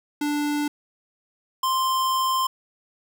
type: tone pair in turn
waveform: square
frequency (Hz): 293.7 / 1046.6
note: D4 / C6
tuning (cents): 0 / 0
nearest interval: octave + minor seventh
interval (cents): 2200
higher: second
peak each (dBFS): -23 / -21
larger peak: second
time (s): 0.21-0.68 / 1.63-2.47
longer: second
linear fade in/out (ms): 5
effects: none